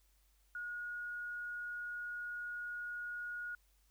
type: tone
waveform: sine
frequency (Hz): 1444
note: F#6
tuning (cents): -43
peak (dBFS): -40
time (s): 0.55-3.55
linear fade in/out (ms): 2
effects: added 49 Hz sine -69 dBFS peak until 3.9 s + white hiss -75 dBFS RMS until 3.9 s